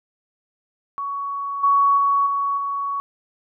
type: tone with level steps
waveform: sine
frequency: 1120 Hz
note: C#6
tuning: 18 cents sharp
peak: -24 / -13 / -15 / -19 / -22 dBFS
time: 0.98-3 s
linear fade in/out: 0 ms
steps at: 1.63 / 1.97 / 2.26 / 2.57 s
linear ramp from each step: 10 ms
effects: none